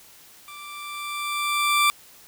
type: tone with level ramp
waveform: 20% pulse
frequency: 1174.7 Hz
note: D6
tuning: in tune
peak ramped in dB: -35 to -11 dBFS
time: 0.48-1.9 s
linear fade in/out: 0 ms
effects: white hiss -50 dBFS RMS until 2.27 s